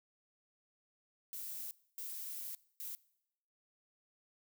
violet noise bursts at uneven times, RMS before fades -44 dBFS, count 3, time 1.33-1.71 / 1.98-2.55 / 2.8-2.95 s, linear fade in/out 0 ms, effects noise-tail reverb RT60 0.8 s tail -22 dB re dry

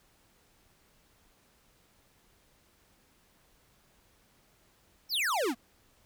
square exponential sweep, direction down, 5700 to 213.5 Hz, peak -28 dBFS, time 5.09-5.55 s, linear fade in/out 50 ms, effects pink hiss -66 dBFS RMS until 6.05 s

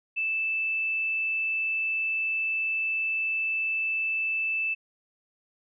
sine tone, 2637 Hz, E7, in tune, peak -25 dBFS, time 0.16-4.75 s, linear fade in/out 20 ms, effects none

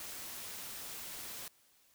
white noise, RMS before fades -45 dBFS, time 0-1.48 s, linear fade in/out 2 ms, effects white hiss -68 dBFS RMS until 1.94 s

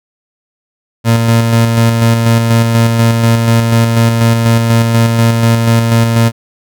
30% pulse tone with tremolo, 115.2 Hz, A#2, 20 cents flat, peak -3 dBFS, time 1.04-6.32 s, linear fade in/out 50 ms, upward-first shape square, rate 4.1 Hz, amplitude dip 35%, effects none

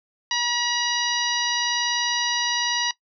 harmonic tone, 961 Hz, B5, 48 cents flat, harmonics 1 / 2 / 3 / 4 / 5 / 6, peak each -28 / -28 / -28 / -28 / -28 / -28 dBFS, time 0.31-2.91 s, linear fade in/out 2 ms, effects noise-tail reverb RT60 0.1 s tail -20 dB re dry

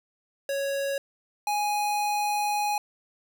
square tone pair in turn, 554.4 / 830.7 Hz, C#5 / G#5, 0 / 0 cents, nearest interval perfect fifth, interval 700 cents, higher second, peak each -27 / -25 dBFS, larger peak second, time 0.49-0.98 / 1.47-2.78 s, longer second, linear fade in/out 2 ms, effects none

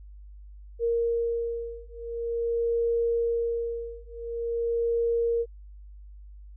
sine beating tone pair, 466.2 / 466.66 Hz, A#4 / A#4, 0 / +2 cents, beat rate 0.46 Hz, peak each -28 dBFS, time 0.79-5.46 s, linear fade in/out 50 ms, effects added 50 Hz sine -43 dBFS peak until 6.56 s

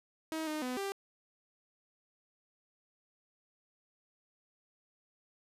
sawtooth tone with pitch steps, 318.1 / 307 / 251.8 / 394.5 Hz, D#4 / D#4 / B3 / G4, +38 / -23 / +34 / +11 cents, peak -31 dBFS, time 0.32-0.92 s, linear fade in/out 0 ms, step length 150 ms, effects resampled to 32000 Hz

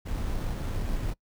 brown noise with sample-and-hold, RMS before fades -30 dBFS, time 0.05-1.14 s, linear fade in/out 20 ms, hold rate 4900 Hz, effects noise-tail reverb RT60 0.1 s tail -24 dB re dry

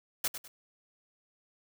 white noise with echo, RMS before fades -30 dBFS, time 0.24-0.28 s, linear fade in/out 5 ms, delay 100 ms, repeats 2, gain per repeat -10 dB, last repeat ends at 0.48 s, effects none

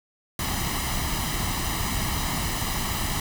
pink noise with comb filter, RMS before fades -27 dBFS, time 0.39-3.2 s, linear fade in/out 2 ms, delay 1 ms, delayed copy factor +0.65, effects none

